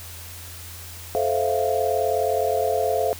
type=chord; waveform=sine; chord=F major seventh; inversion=first; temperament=equal with one note detuned; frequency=434.9 / 523.3 / 659.3 / 698.5 Hz; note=A4 / C5 / E5 / F5; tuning=-20 / 0 / 0 / 0 cents; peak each=-25 dBFS; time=1.15-3.13 s; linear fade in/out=0 ms; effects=added 86 Hz sine -40 dBFS peak until 3.19 s + white hiss -40 dBFS RMS until 3.19 s